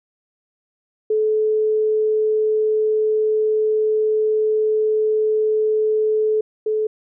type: tone pair in turn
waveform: sine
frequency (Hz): 431.8 / 431.8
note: A4 / A4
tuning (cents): -33 / -33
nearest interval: unison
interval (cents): 0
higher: neither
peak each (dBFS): -15 / -17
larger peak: first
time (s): 1.1-6.41 / 6.66-6.87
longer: first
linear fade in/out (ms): 5
effects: none